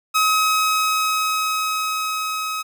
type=tone with level ramp; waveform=sawtooth; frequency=1273 Hz; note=D#6; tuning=39 cents sharp; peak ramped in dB=-11 to -20 dBFS; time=0.14-2.63 s; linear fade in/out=20 ms; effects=none